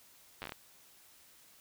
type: slowing click train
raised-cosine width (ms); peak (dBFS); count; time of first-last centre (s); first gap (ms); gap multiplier
0.3; -25; 7; 0.42-0.521; 9; 1.25
effects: white hiss -61 dBFS RMS until 1.6 s